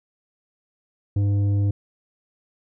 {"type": "tone with tanh clipping", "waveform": "sine", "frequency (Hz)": 100.8, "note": "G2", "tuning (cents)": 49, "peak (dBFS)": -19, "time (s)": [1.16, 1.71], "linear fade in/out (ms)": 5, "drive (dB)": 8, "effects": []}